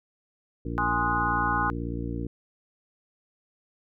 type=harmonic tone; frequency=58.2 Hz; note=A#1; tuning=2 cents flat; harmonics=1 / 2 / 3 / 4 / 5 / 6 / 8; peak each=-34 / -35 / -38 / -39 / -35 / -40 / -42 dBFS; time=0.65-2.27 s; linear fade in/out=5 ms
type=chord; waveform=sine; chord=Ab dominant seventh; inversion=none; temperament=equal with one note detuned; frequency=830.6 / 1046.5 / 1244.5 / 1466.4 Hz; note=Ab5 / C6 / Eb6 / Gb6; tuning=0 / 0 / 0 / -16 cents; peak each=-29 dBFS; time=0.78-1.7 s; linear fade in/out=0 ms
effects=none